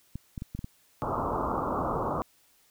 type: clicks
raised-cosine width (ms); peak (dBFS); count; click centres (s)
5; -23; 6; 0.156 / 0.378 / 0.421 / 0.55 / 0.591 / 0.644
type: low-pass noise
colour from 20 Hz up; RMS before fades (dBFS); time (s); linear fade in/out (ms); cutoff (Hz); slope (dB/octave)
white; -30; 1.02-2.22; 0; 1300; 96
effects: white hiss -64 dBFS RMS until 2.7 s